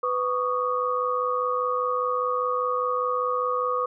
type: tone cluster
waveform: sine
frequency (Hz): 499.6 / 1121 / 1226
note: B4 / C#6 / D#6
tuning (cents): +20 / +19 / -26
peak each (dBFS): -27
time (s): 0.03-3.86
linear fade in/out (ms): 5
effects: none